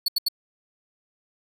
45% pulse tone bursts, 4435 Hz, C#8, in tune, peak -19 dBFS, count 3, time 0.06-0.285 s, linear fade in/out 5 ms, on 23 ms, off 78 ms, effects none

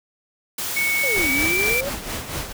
white noise, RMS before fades -27 dBFS, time 0.58-1.81 s, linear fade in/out 5 ms
sine tone with pitch glide, 2217 to 2343 Hz, C#7 to D7, 0 to -5 cents, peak -19 dBFS, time 0.76-1.81 s, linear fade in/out 10 ms, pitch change +95 cents, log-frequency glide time 1.16-1.57 s
sine exponential two-way sweep, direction down then up, 587.3 to 261.6 to 587.3 Hz, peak -25 dBFS, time 1.03-1.9 s, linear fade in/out 10 ms, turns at 1.31 s
pink noise with tremolo, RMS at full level -27 dBFS, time 1.15-2.53 s, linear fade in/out 10 ms, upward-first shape sine, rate 4.3 Hz, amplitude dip 60%
effects none

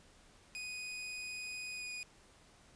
sawtooth tone with pitch glide, 2489 to 2468 Hz, D#7 to D#7, 0 to -15 cents, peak -38 dBFS, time 0.55-2.03 s, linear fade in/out 0 ms, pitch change -15 cents, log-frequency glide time 1.73-1.89 s, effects pink hiss -63 dBFS RMS until 2.75 s + resampled to 22050 Hz

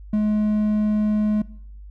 triangle tone, 211.9 Hz, G#3, 35 cents sharp, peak -15 dBFS, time 0.13-1.42 s, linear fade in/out 5 ms, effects noise-tail reverb RT60 0.7 s tail -21 dB re dry + added 50 Hz sine -37 dBFS peak until 1.9 s

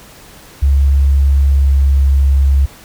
sine tone with pitch glide, 69.2 to 68.6 Hz, C#2 to C#2, -2 to -17 cents, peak -7 dBFS, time 0.62-2.66 s, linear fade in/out 10 ms, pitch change -15 cents, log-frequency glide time 1.51-1.77 s, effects pink hiss -39 dBFS RMS until 2.84 s

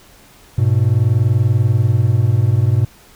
triangle tone pair together, 102.1 / 122.51 Hz, G#2 / B2, -29 / -14 cents, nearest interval minor third, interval 315 cents, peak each -12 dBFS, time 0.58-2.85 s, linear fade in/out 5 ms, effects pink hiss -46 dBFS RMS until 3.15 s

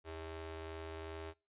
sawtooth ring-modulated tone, 241.4 Hz, B3, 39 cents flat, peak -37 dBFS, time 0.04-1.34 s, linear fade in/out 50 ms, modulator 162 Hz, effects noise-tail reverb RT60 0.3 s tail -25 dB re dry + resampled to 8000 Hz

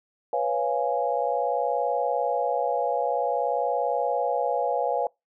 sine chord, C# dominant seventh, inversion third, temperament equal with one note detuned, 493.9 / 554.4 / 693.6 / 830.6 Hz, B4 / C#5 / E#5 / G#5, 0 / 0 / -12 / 0 cents, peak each -28 dBFS, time 0.33-5.07 s, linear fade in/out 2 ms, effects noise-tail reverb RT60 0.2 s tail -25 dB re dry

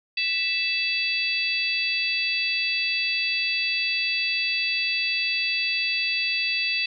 harmonic tone with a mistuned harmonic, 659.3 Hz, E5, in tune, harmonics 3 / 4 / 5 / 6 / 7, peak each -35 / -24 / -32 / -34 / -29 dBFS, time 0.17-6.86 s, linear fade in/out 5 ms, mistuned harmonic 5, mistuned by +63 cents, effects none

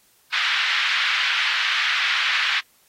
pink band-pass noise, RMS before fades -22 dBFS, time 0.32-2.61 s, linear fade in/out 20 ms, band 1500 to 3700 Hz, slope 24 dB/octave, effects white hiss -59 dBFS RMS until 2.88 s + AAC 48 kbps

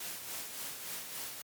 white noise with tremolo, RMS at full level -40 dBFS, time 0-1.42 s, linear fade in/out 5 ms, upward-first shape sine, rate 3.5 Hz, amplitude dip 45%, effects high-pass 100 Hz 12 dB/octave + MP3 96 kbps

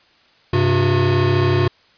square tone cluster, 98.5 / 131.9 / 359.7 Hz, G2 / C3 / F#4, +9 / +14 / -49 cents, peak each -19 dBFS, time 0.53-1.68 s, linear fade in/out 5 ms, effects white hiss -54 dBFS RMS until 1.97 s + resampled to 11025 Hz

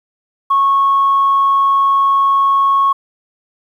sine tone, 1100 Hz, C#6, 14 cents flat, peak -8 dBFS, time 0.5-2.93 s, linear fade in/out 10 ms, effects tanh soft clip ceiling -5 dBFS + 8-bit

